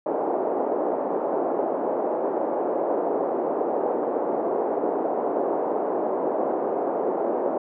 pink band-pass noise, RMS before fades -25 dBFS, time 0.06-7.58 s, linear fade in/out 5 ms, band 340 to 780 Hz, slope 24 dB/octave, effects none

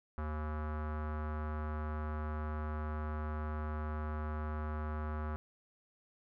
square tone with low-pass filter, 76.5 Hz, D#2, 29 cents flat, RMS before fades -38 dBFS, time 0.18-5.36 s, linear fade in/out 0 ms, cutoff 1300 Hz, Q 3.1, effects none

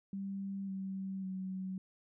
sine tone with pitch steps, 196 / 192.08 / 188.23 Hz, G3 / G3 / F#3, 0 / -35 / +30 cents, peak -37 dBFS, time 0.13-1.78 s, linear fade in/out 2 ms, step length 550 ms, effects none

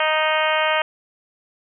harmonic tone, 311.1 Hz, D#4, in tune, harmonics 2 / 3 / 4 / 5 / 6 / 7 / 8 / 9 / 10, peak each -22 / -24 / -25 / -26 / -27 / -27 / -28 / -29 / -29 dBFS, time 0-0.82 s, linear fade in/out 2 ms, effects none

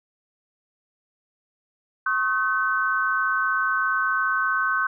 sine tone cluster, 1089 / 1272 / 1524 Hz, C#6 / D#6 / G6, -31 / +38 / -49 cents, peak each -26 / -28 / -22 dBFS, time 2.06-4.87 s, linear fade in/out 5 ms, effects none

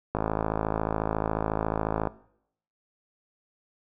click train, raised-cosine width 1 ms, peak -12 dBFS, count 105, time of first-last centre 0.15-2.072 s, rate 54.1 Hz, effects noise-tail reverb RT60 0.7 s tail -19 dB re dry

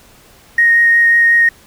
triangle tone with vibrato, 1864.7 Hz, A#6, in tune, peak -3 dBFS, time 0.58-1.49 s, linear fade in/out 5 ms, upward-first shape triangle, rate 5.5 Hz, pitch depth 10 cents each way, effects tanh soft clip ceiling -5 dBFS + pink hiss -45 dBFS RMS until 1.66 s

